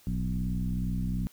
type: tone with frequency modulation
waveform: sine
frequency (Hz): 115.9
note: A#2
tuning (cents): -10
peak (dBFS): -27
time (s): 0.07-1.27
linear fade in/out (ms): 0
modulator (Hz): 62.7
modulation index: 1.7
effects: white hiss -59 dBFS RMS until 1.32 s